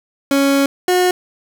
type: tone pair in turn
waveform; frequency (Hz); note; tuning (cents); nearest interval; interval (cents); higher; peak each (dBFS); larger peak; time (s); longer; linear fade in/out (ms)
30% pulse; 277.2 / 362.4; C#4 / F#4; 0 / -36; perfect fourth; 464; second; -9; neither; 0.31-0.66 / 0.88-1.11; first; 2
effects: none